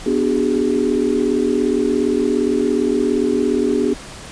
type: chord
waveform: sine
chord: G# half-diminished seventh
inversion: first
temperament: equal with one note detuned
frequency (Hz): 246.9 / 293.7 / 378 / 415.3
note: B3 / D4 / F#4 / G#4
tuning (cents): 0 / 0 / +37 / 0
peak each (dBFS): -20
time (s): 0.06-3.94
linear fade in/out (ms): 5
effects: pink hiss -35 dBFS RMS until 4.31 s + resampled to 22050 Hz